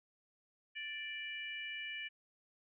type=harmonic tone; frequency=587.3 Hz; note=D5; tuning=in tune; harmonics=3 / 4 / 5; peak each=-46 / -44 / -46 dBFS; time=0.75-2.09 s; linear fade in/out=20 ms; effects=none